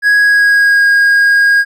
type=tone with pitch glide; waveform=triangle; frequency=1661.2 to 1632.7 Hz; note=G#6 to G#6; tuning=0 to -30 cents; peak=-4 dBFS; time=0.02-1.65 s; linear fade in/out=50 ms; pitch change=-30 cents; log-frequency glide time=0.17-0.86 s; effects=none